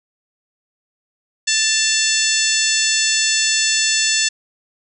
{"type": "harmonic tone with a mistuned harmonic", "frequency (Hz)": 880, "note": "A5", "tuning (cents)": 0, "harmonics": [2, 3, 4, 5, 6, 7, 8, 9], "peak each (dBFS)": [-23, -23, -23, -23, -23, -23, -23, -23], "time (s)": [1.47, 4.29], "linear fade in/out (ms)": 10, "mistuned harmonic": 3, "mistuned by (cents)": 41, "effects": []}